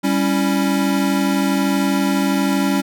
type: chord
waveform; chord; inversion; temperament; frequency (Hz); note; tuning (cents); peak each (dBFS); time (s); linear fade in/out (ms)
square; C# diminished; second; equal; 196 / 277.2 / 329.6; G3 / C#4 / E4; 0 / 0 / 0; -20 / -19 / -25; 0.03-2.82; 20
effects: none